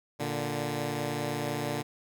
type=tone pair together; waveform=10% pulse; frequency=116.54 / 146.83 Hz; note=A#2 / D3; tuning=0 / 0 cents; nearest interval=major third; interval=400 cents; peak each=-26 / -24 dBFS; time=0.19-1.83 s; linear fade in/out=20 ms; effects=none